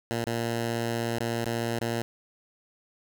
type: tone with dropouts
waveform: 10% pulse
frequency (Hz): 116.54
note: A#2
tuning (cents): 0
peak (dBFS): -19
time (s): 0.11-2.02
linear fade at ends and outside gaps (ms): 0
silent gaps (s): 0.241-0.268 / 1.184-1.205 / 1.444-1.458 / 1.789-1.813
effects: none